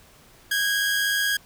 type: tone pair together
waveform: sawtooth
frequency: 1547 / 1643.7 Hz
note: G6 / G#6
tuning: -23 / -18 cents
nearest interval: minor second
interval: 105 cents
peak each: -27 / -18 dBFS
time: 0.51-1.37 s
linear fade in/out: 5 ms
effects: pink hiss -53 dBFS RMS until 1.45 s